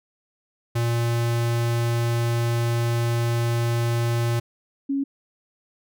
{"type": "tone pair in turn", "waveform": ["square", "sine"], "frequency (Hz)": [117.6, 276.2], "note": ["A#2", "C#4"], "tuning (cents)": [16, -6], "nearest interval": "octave + minor third", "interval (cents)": 1478, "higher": "second", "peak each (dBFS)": -21, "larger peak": "neither", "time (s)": [[0.75, 4.4], [4.89, 5.04]], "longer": "first", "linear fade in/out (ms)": 10, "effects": []}